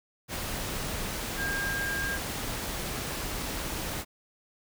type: tone in noise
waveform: sine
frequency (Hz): 1609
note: G6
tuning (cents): +45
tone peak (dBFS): -30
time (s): 1.36-2.19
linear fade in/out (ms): 50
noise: pink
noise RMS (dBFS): -34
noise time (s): 0.28-4.05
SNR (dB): +1
effects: none